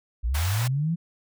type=linear sweep; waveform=sine; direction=up; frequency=51.91 to 173 Hz; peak=-22 dBFS; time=0.23-0.96 s; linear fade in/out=20 ms
type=high-pass noise; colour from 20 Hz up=pink; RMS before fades=-33 dBFS; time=0.34-0.68 s; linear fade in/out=10 ms; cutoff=670 Hz; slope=24 dB/octave
effects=none